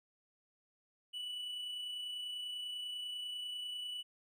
triangle tone with amplitude modulation, 2960 Hz, F#7, in tune, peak -37 dBFS, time 1.13-4.03 s, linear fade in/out 20 ms, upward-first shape sine, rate 30.1 Hz, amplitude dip 30%, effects none

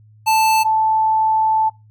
square / sine tone pair in turn, 880 / 876.9 Hz, A5 / A5, 0 / -6 cents, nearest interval unison, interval 6 cents, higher first, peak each -13 dBFS, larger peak neither, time 0.26-0.64 / 0.64-1.7 s, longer second, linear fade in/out 20 ms, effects noise-tail reverb RT60 0.2 s tail -20 dB re dry + added 107 Hz sine -45 dBFS peak until 1.9 s

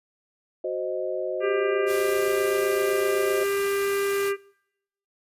sine chord, C diminished, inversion second, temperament equal, 370 / 523.3 / 622.3 Hz, Gb4 / C5 / Eb5, 0 / 0 / 0 cents, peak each -30 dBFS, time 0.64-3.44 s, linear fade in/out 5 ms
harmonic tone, 397.8 Hz, G4, 25 cents sharp, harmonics 1 / 3 / 4 / 5 / 6 / 7, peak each -23 / -33 / -35 / -37 / -39 / -40 dBFS, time 1.4-4.37 s, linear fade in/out 50 ms
white noise, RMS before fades -36 dBFS, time 1.86-4.33 s, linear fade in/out 50 ms
effects noise-tail reverb RT60 0.8 s tail -24 dB re dry + resampled to 32000 Hz

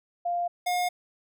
sine / square tone pair in turn, 698.5 / 716.1 Hz, F5 / F5, 0 / +43 cents, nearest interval unison, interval 43 cents, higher second, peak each -25 dBFS, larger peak neither, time 0.25-0.48 / 0.66-0.89 s, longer neither, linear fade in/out 10 ms, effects none

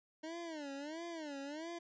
25% pulse tone with vibrato, 307.1 Hz, D#4, 23 cents flat, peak -39 dBFS, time 0.23-1.79 s, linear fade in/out 10 ms, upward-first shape sine, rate 1.5 Hz, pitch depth 190 cents each way, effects resampled to 16000 Hz

